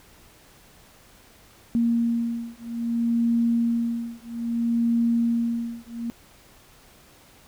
sine beating tone pair, 233.1 / 233.71 Hz, A#3 / A#3, 0 / +5 cents, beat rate 0.61 Hz, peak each -24 dBFS, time 1.75-6.1 s, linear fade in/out 0 ms, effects pink hiss -53 dBFS RMS until 7.47 s

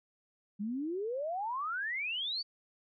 sine exponential sweep, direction up, 196 to 4673 Hz, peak -33 dBFS, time 0.59-2.43 s, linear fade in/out 20 ms, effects none

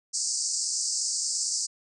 white band-pass noise, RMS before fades -29 dBFS, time 0.13-1.67 s, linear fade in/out 20 ms, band 4600 to 8500 Hz, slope 96 dB/octave, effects none

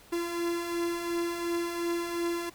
45% pulse beating tone pair, 340 / 342.8 Hz, F4 / F4, -46 / -32 cents, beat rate 2.8 Hz, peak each -37 / -30 dBFS, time 0.12-2.5 s, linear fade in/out 10 ms, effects pink hiss -55 dBFS RMS until 2.54 s

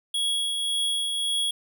square tone with tremolo, 3330 Hz, G#7, 4 cents sharp, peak -23 dBFS, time 0.14-1.51 s, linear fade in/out 5 ms, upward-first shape triangle, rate 1.8 Hz, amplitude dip 35%, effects none

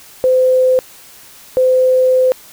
sine tone pair in turn, 513 / 513 Hz, C5 / C5, -34 / -34 cents, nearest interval unison, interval 0 cents, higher neither, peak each -8 dBFS, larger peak neither, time 0.24-0.79 / 1.57-2.32 s, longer second, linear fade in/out 0 ms, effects white hiss -40 dBFS RMS until 2.52 s

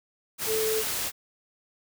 sine tone in noise, 438.3 Hz, A4, 7 cents flat, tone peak -25 dBFS, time 0.46-0.84 s, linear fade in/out 50 ms, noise white, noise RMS -30 dBFS, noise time 0.38-1.12 s, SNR +2 dB, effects none

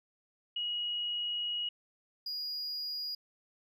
sine / triangle tone pair in turn, 2900 / 4877 Hz, F#7 / D#8, -35 / -35 cents, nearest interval major sixth, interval 900 cents, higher second, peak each -32 / -34 dBFS, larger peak first, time 0.56-1.69 / 2.26-3.15 s, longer first, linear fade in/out 5 ms, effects none

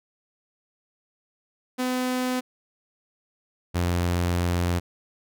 sawtooth tone pair in turn, 253.1 / 87.59 Hz, B3 / F2, +43 / +6 cents, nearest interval octave + tritone, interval 1837 cents, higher first, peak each -20 / -18 dBFS, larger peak second, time 1.78-2.41 / 3.74-4.8 s, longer second, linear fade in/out 20 ms, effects none

